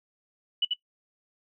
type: tone with echo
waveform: sine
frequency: 2960 Hz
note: F#7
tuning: in tune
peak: -21 dBFS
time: 0.62-0.65 s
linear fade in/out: 5 ms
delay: 87 ms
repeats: 1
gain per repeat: -3 dB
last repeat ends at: 0.737 s
effects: noise-tail reverb RT60 0.1 s tail -19 dB re dry